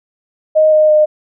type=tone with pitch steps; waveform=sine; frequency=622.3 / 616.2 / 610.2 Hz; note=D#5 / D#5 / D#5; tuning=0 / -17 / -34 cents; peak=-6 dBFS; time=0.55-1.06 s; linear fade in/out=20 ms; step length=170 ms; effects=none